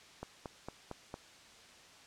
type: click train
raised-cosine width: 1 ms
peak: -27 dBFS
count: 5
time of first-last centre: 0.23-1.141 s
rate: 4.39 Hz
effects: white hiss -57 dBFS RMS until 2.06 s + low-pass 6000 Hz 12 dB/octave